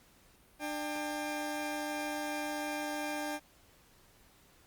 20% pulse tone pair together, 298.9 / 798 Hz, D4 / G5, +31 / +31 cents, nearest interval octave + perfect fourth, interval 1700 cents, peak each -32 / -34 dBFS, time 0.59-3.4 s, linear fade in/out 50 ms, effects pink hiss -63 dBFS RMS until 4.66 s + Opus 48 kbps

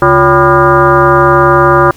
sine tone with frequency modulation, 779 Hz, G5, 11 cents flat, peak -3 dBFS, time 0.02-1.91 s, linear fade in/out 2 ms, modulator 213 Hz, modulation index 2.9, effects pink hiss -39 dBFS RMS until 1.96 s

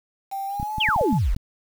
sine tone with pitch glide, 784 to 859.9 Hz, G5 to A5, 0 to -40 cents, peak -26 dBFS, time 0.31-1.19 s, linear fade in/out 20 ms, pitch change +160 cents, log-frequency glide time 0.47-0.73 s
clicks, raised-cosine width 5 ms, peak -18 dBFS, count 8, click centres 0.599 / 0.629 / 0.783 / 0.888 / 0.962 / 1.012 / 1.129 / 1.365 s
sine exponential sweep, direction down, 3480 to 33.45 Hz, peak -18 dBFS, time 0.8-1.35 s, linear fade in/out 10 ms
effects 7-bit

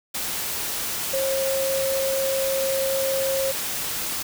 sine tone in noise, 538 Hz, C5, 48 cents sharp, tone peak -22 dBFS, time 1.13-3.52 s, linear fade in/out 10 ms, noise white, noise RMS -28 dBFS, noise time 0.14-4.23 s, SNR +3 dB, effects none

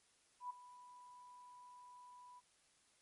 sine tone with ADSR envelope, 987.8 Hz, B5, in tune, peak -40 dBFS, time 0.4-2.41 s, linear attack 100 ms, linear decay 12 ms, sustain -16 dB, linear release 29 ms, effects white hiss -73 dBFS RMS until 3.01 s + MP3 48 kbps

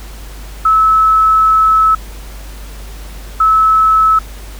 sine tone bursts at uneven times, 1300 Hz, E6, 24 cents flat, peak -6 dBFS, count 2, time 0.65-1.95 / 3.4-4.19 s, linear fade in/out 5 ms, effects added 50 Hz sine -27 dBFS peak until 4.59 s + pink hiss -36 dBFS RMS until 4.59 s

